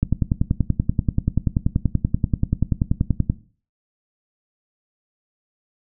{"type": "click train", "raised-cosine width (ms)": 5, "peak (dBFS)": -5, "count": 35, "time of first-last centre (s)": [0.03, 3.299], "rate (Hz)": 10.4, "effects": ["noise-tail reverb RT60 0.4 s tail -17 dB re dry"]}